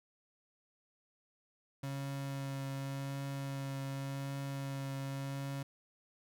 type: tone with vibrato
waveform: 35% pulse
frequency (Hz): 137.4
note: C#3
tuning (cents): -15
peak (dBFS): -36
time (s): 1.83-5.63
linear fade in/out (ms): 5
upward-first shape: triangle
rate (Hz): 0.88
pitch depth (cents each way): 15
effects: none